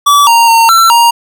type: tone with pitch steps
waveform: square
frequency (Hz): 1151 / 929 / 915 / 1345 / 937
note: D6 / A#5 / A#5 / E6 / A#5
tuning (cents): -35 / -6 / -32 / +34 / +9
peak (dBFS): -4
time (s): 0.06-1.11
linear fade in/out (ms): 10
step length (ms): 210
effects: none